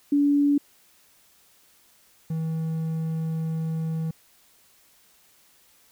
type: tone pair in turn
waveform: sine / triangle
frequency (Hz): 286.8 / 160.96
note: D4 / E3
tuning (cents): -41 / -41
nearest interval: minor seventh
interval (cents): 1000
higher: first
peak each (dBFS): -17 / -23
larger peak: first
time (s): 0.12-0.58 / 2.3-4.11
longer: second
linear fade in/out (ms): 5
effects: white hiss -59 dBFS RMS until 5.91 s